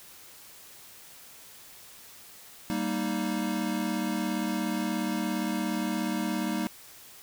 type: chord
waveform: square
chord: Eb major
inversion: first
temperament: equal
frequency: 196 / 233.1 / 311.1 Hz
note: G3 / Bb3 / Eb4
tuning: 0 / 0 / 0 cents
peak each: -33 dBFS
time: 2.7-6.67 s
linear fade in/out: 0 ms
effects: white hiss -50 dBFS RMS until 7.22 s